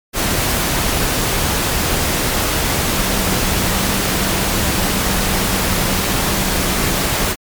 sine tone in noise, 190.7 Hz, G3, 47 cents flat, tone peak -24 dBFS, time 2.88-7.05 s, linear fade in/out 50 ms, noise pink, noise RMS -17 dBFS, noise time 0.13-7.36 s, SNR -10 dB, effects MP3 96 kbps

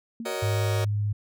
sine tone with exponential decay, 230 Hz, A#3, 23 cents flat, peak -29 dBFS, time 0.2-0.42 s, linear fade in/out 2 ms, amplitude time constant 47 ms
sawtooth chord, D# minor seventh, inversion first, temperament just, 373.4 / 466.7 / 560 / 622.3 Hz, F#4 / A#4 / C#5 / D#5, +16 / +2 / +18 / 0 cents, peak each -30 dBFS, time 0.25-0.85 s, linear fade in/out 10 ms
sine tone with vibrato, 103.83 Hz, G#2, in tune, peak -23 dBFS, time 0.42-1.13 s, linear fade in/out 10 ms, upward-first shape triangle, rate 16 Hz, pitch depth 8 cents each way
effects none

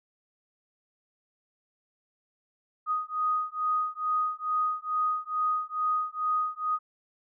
sine beating tone pair, 1244.5 / 1246.8 Hz, D#6 / D#6, 0 / +3 cents, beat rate 2.3 Hz, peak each -29 dBFS, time 2.86-6.79 s, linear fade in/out 50 ms, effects none

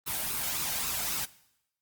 white noise with flanger, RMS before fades -32 dBFS, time 0.06-1.26 s, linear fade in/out 20 ms, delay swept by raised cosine 0.76 to 1.37 ms, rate 3.7 Hz, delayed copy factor +0.5, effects noise-tail reverb RT60 0.8 s tail -19 dB re dry + Opus 32 kbps

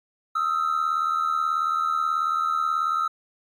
triangle ring-modulated tone, 1300 Hz, E6, 24 cents flat, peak -15 dBFS, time 0.35-3.08 s, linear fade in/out 10 ms, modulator 39.2 Hz, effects tanh soft clip ceiling -15 dBFS + MP3 96 kbps

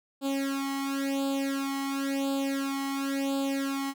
sawtooth tone with flanger, 274.3 Hz, C#4, 18 cents flat, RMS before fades -30 dBFS, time 0.21-3.94 s, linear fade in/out 50 ms, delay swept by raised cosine 0.25 to 0.97 ms, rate 0.95 Hz, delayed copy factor +0.95, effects none

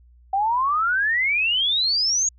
sine exponential sweep, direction up, 760 to 6780 Hz, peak -18 dBFS, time 0.33-2.29 s, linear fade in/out 5 ms, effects added 60 Hz sine -49 dBFS peak until 2.38 s

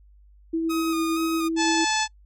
sine tone with tremolo, 327.1 Hz, E4, 13 cents flat, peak -21 dBFS, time 0.53-1.85 s, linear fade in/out 10 ms, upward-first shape sine, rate 8.8 Hz, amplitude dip 25%
sawtooth tone with vibrato, 1244.5 Hz, D#6, in tune, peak -25 dBFS, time 0.69-1.49 s, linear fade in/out 20 ms, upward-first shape square, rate 2.1 Hz, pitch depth 27 cents each way
harmonic tone, 868 Hz, A5, 24 cents flat, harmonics 1 / 2 / 3 / 4 / 5 / 6 / 7 / 8 / 9, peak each -25 / -28 / -30 / -31 / -32 / -33 / -33 / -34 / -35 dBFS, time 1.56-2.08 s, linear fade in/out 50 ms
effects noise-tail reverb RT60 0.1 s tail -25 dB re dry + added 50 Hz sine -50 dBFS peak until 2.25 s

